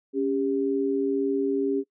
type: tone pair together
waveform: sine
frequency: 277.2 / 399.2 Hz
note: C#4 / G4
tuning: 0 / +32 cents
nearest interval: tritone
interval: 632 cents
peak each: -25 dBFS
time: 0.13-1.84 s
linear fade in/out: 50 ms
effects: noise-tail reverb RT60 0.1 s tail -22 dB re dry